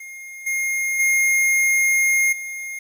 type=tone with level steps; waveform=square; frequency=2134 Hz; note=C7; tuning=34 cents sharp; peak=-35 / -21 / -16 / -29 dBFS; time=0-2.79 s; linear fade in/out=5 ms; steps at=0.46 / 0.99 / 2.32 s; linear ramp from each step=10 ms; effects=9-bit